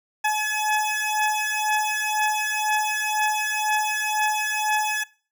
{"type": "beating tone pair", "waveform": "20% pulse", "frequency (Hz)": [851, 853], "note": ["G#5", "G#5"], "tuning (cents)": [42, 46], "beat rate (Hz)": 2, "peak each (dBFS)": [-20, -19], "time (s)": [0.24, 5.04], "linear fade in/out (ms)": 10, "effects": ["noise-tail reverb RT60 0.4 s tail -22 dB re dry"]}